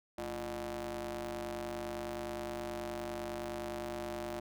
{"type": "ring-modulated tone", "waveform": "sawtooth", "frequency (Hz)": 128.9, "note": "C3", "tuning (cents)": -26, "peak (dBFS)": -31, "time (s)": [0.18, 4.4], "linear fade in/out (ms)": 5, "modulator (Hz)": 476, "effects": []}